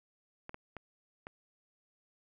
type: clicks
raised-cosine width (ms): 0.5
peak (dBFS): -28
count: 4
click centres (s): 0.494 / 0.544 / 0.767 / 1.269
effects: none